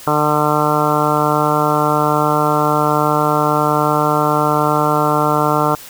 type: harmonic tone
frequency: 150.2 Hz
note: D3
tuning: 39 cents sharp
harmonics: 1 / 2 / 3 / 4 / 5 / 6 / 7 / 8 / 9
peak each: -21 / -21 / -21 / -21 / -21 / -21 / -21 / -21 / -21 dBFS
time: 0.07-5.75 s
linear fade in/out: 2 ms
effects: white hiss -36 dBFS RMS until 5.89 s